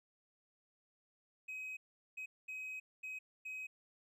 triangle tone bursts at uneven times, 2532 Hz, D#7, 30 cents sharp, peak -40 dBFS, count 5, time 1.48-1.77 / 2.17-2.26 / 2.48-2.8 / 3.03-3.19 / 3.45-3.67 s, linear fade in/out 10 ms, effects tanh soft clip ceiling -36 dBFS

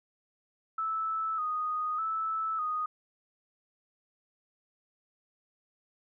sine tone with vibrato, 1276 Hz, D#6, 43 cents sharp, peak -29 dBFS, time 0.78-2.86 s, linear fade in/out 5 ms, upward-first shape square, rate 0.83 Hz, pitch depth 47 cents each way, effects none

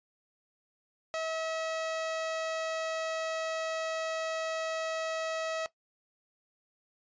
sawtooth tone, 644 Hz, E5, 41 cents flat, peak -28 dBFS, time 1.14-5.66 s, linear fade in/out 0 ms, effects noise-tail reverb RT60 0.1 s tail -17 dB re dry + resampled to 16000 Hz

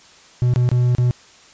triangle tone with dropouts, 123.3 Hz, B2, 2 cents flat, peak -11 dBFS, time 0.42-1.11 s, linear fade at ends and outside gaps 0 ms, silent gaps 0.538-0.56 / 0.69-0.715 / 0.95-0.983 s, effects white hiss -47 dBFS RMS until 1.53 s + resampled to 16000 Hz

